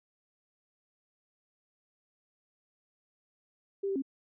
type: tone with pitch steps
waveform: sine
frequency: 395.2 / 389.3 / 271.2 Hz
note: G4 / G4 / C#4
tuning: +14 / -12 / -38 cents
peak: -29 dBFS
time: 3.83-4.022 s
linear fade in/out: 10 ms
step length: 64 ms
effects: none